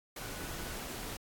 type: tone in noise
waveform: sine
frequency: 1480 Hz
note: F#6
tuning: in tune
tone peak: -53 dBFS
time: 0.22-0.74 s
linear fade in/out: 5 ms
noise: pink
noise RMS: -42 dBFS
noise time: 0.16-1.17 s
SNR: -14 dB
effects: AAC 64 kbps